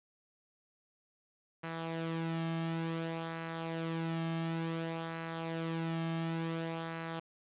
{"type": "tone with flanger", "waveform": "sawtooth", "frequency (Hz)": 164.3, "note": "E3", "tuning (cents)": -5, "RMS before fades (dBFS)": -37, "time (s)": [1.63, 7.2], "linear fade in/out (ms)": 10, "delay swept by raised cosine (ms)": [0.28, 2.08], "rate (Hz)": 0.56, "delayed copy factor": -0.55, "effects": ["resampled to 8000 Hz", "9-bit"]}